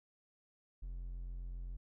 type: tone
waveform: triangle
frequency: 43.78 Hz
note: F1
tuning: 5 cents sharp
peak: -39 dBFS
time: 0.82-1.77 s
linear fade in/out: 10 ms
effects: none